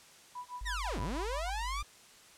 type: tone with tremolo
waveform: sine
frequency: 987.8 Hz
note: B5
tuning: in tune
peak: -38 dBFS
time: 0.35-1.5 s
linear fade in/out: 5 ms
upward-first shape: sine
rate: 6.2 Hz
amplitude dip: 100%
type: tone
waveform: sine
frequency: 50 Hz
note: G1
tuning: 35 cents sharp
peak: -37 dBFS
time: 0.61-1.83 s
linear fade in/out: 5 ms
type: linear two-way sweep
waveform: sawtooth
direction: down then up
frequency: 1975.5 to 77.3 to 1220 Hz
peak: -32 dBFS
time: 0.65-1.83 s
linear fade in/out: 20 ms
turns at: 1 s
effects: white hiss -57 dBFS RMS until 2.37 s + low-pass 9000 Hz 12 dB/octave